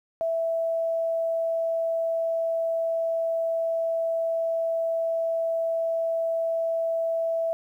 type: tone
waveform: sine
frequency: 659.3 Hz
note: E5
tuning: in tune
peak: -23 dBFS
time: 0.21-7.53 s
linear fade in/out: 0 ms
effects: 10-bit